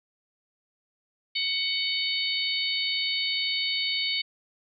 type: harmonic tone with a mistuned harmonic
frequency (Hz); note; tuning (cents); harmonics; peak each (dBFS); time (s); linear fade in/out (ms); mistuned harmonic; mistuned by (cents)
743; F#5; +7; 3 / 4 / 5 / 6; -31 / -31 / -31 / -30; 1.35-4.22; 10; 4; +26
effects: none